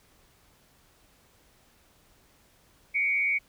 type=tone with frequency modulation; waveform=sine; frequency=2254 Hz; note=C#7; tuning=28 cents sharp; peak=-23 dBFS; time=2.94-3.39 s; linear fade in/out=20 ms; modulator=104 Hz; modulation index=0.83; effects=pink hiss -62 dBFS RMS until 3.48 s